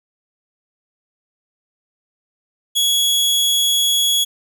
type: tone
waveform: sawtooth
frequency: 3350 Hz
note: G#7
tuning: 14 cents sharp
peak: -11 dBFS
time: 2.75-4.25 s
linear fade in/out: 20 ms
effects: none